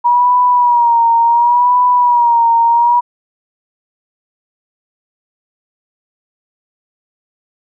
sine tone with vibrato, 957 Hz, A#5, 45 cents sharp, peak -7 dBFS, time 0.04-3.01 s, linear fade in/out 20 ms, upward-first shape sine, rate 0.7 Hz, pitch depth 58 cents each way, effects none

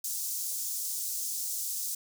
pink high-pass noise, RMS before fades -34 dBFS, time 0.04-1.95 s, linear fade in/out 5 ms, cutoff 5900 Hz, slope 24 dB/octave, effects none

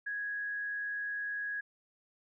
sine tone with frequency modulation, 1661.2 Hz, G#6, in tune, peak -34 dBFS, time 0.06-1.61 s, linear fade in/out 10 ms, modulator 109 Hz, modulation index 0.28, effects none

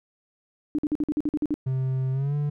sine tone bursts, 299.1 Hz, D4, 32 cents sharp, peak -21 dBFS, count 10, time 0.75-1.541 s, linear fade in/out 0 ms, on 35 ms, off 49 ms
triangle tone with pitch glide, 131.1 to 146.31 Hz, C3 to D3, +4 to -6 cents, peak -21 dBFS, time 1.66-2.5 s, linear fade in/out 10 ms, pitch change +190 cents, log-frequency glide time 2.12-2.35 s
effects none

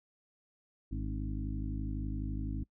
harmonic tone with a mistuned harmonic, 51.91 Hz, G#1, in tune, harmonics 1 / 2 / 3 / 4 / 5 / 6, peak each -36 / -40 / -46 / -45 / -43 / -46 dBFS, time 0.91-2.64 s, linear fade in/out 10 ms, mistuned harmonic 5, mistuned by +45 cents, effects noise-tail reverb RT60 0.1 s tail -23 dB re dry

